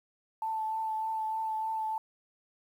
sine tone with vibrato, 880 Hz, A5, in tune, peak -30 dBFS, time 0.42-1.98 s, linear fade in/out 2 ms, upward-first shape triangle, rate 3.3 Hz, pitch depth 18 cents each way, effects 10-bit

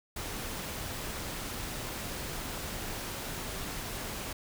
pink noise, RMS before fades -38 dBFS, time 0.16-4.33 s, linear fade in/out 5 ms, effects none

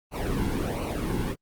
brown noise with flanger, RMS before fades -28 dBFS, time 0.11-1.36 s, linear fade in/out 50 ms, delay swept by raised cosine 0.57 to 1.67 ms, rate 1.4 Hz, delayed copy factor -0.75, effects Opus 32 kbps

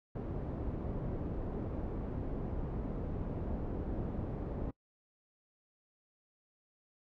pink low-pass noise, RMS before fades -38 dBFS, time 0.15-4.71 s, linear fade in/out 5 ms, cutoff 490 Hz, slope 12 dB/octave, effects noise-tail reverb RT60 0.1 s tail -24 dB re dry

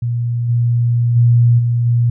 sine tone with level steps, 119.1 Hz, A#2, 38 cents sharp, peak -15 / -11 / -7 / -12 / -10 dBFS, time 0.02-2.1 s, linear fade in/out 5 ms, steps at 0.48 / 1.15 / 1.58 / 1.85 s, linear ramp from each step 20 ms, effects none

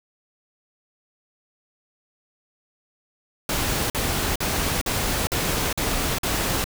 pink noise bursts, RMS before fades -24 dBFS, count 7, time 3.49-6.642 s, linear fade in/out 2 ms, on 410 ms, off 47 ms, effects none

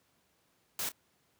white noise with echo, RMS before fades -35 dBFS, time 0.79-0.89 s, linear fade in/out 2 ms, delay 29 ms, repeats 1, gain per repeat -14 dB, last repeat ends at 0.919 s, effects pink hiss -72 dBFS RMS until 1.39 s + high-pass 100 Hz 12 dB/octave

